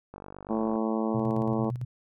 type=click train; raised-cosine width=1 ms; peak=-28 dBFS; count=31; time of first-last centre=0.14-0.756 s; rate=48.7 Hz
type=harmonic tone; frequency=110.8 Hz; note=A2; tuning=13 cents sharp; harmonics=2 / 3 / 4 / 5 / 6 / 7 / 8 / 9 / 10; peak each=-28 / -32 / -34 / -36 / -38 / -39 / -40 / -41 / -42 dBFS; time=0.49-1.71 s; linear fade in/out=20 ms
type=tone with tremolo; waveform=sine; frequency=123.47 Hz; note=B2; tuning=in tune; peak=-28 dBFS; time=1.14-1.85 s; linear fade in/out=10 ms; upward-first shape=square; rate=8.9 Hz; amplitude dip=55%
effects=none